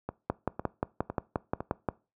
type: two click trains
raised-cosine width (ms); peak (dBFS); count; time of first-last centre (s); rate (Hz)
1; -19 / -13; 4 / 10; 0.09-1.605 / 0.3-1.887; 1.98 / 5.67
effects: noise-tail reverb RT60 0.3 s tail -22 dB re dry + high-pass 60 Hz 12 dB/octave